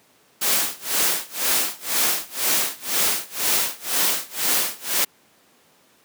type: noise with tremolo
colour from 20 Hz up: white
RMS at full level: -19 dBFS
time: 0.41-5.05 s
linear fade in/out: 10 ms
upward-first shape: sine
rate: 2 Hz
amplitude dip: 95%
effects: pink hiss -57 dBFS RMS until 6.04 s + high-pass 200 Hz 12 dB/octave